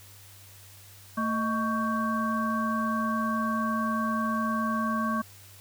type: harmonic tone with a mistuned harmonic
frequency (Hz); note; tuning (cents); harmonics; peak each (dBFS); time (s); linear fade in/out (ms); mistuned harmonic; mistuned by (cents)
223.8; A3; +30; 1 / 3 / 5 / 7; -28 / -37 / -29 / -36; 1.17-5.22; 10; 3; -130
effects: added 98 Hz sine -52 dBFS peak until 5.6 s + white hiss -52 dBFS RMS until 5.6 s